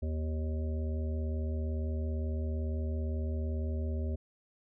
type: harmonic tone with a mistuned harmonic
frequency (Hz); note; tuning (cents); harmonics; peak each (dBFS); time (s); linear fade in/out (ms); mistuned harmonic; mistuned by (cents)
77.78; D#2; 0; 1 / 3 / 5 / 7 / 8; -31 / -41 / -45 / -48 / -49; 0.02-4.16; 10; 3; +41
effects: none